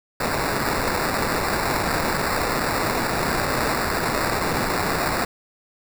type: noise with sample-and-hold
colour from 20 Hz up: violet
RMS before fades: -23 dBFS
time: 0.2-5.25 s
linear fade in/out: 5 ms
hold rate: 3150 Hz
effects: none